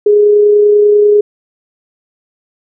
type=tone with amplitude modulation; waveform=sine; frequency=415.3 Hz; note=G#4; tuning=in tune; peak=-3 dBFS; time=0.06-1.21 s; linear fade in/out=5 ms; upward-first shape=sine; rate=30.2 Hz; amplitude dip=25%; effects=none